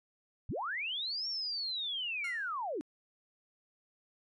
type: linear two-way sweep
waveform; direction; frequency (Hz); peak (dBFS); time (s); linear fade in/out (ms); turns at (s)
sine; up then down; 43.35 to 5570 to 262.7; -34; 0.49-2.81; 0; 1.28
type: tone with exponential decay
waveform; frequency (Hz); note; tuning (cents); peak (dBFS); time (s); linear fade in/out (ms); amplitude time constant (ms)
sawtooth; 1400; F6; +4; -37; 2.24-2.55; 5; 66
effects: resampled to 24000 Hz